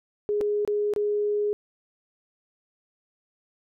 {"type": "tone with dropouts", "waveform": "sine", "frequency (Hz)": 415.3, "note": "G#4", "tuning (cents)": 0, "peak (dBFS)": -22, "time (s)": [0.29, 1.53], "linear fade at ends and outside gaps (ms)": 0, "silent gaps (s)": [[0.408, 0.412], [0.65, 0.676], [0.937, 0.962]], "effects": []}